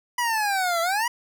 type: exponential two-way sweep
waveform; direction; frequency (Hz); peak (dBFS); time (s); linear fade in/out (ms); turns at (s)
25% pulse; down then up; 986 to 659.3 to 986; -18; 0.18-1.08; 5; 0.81
effects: none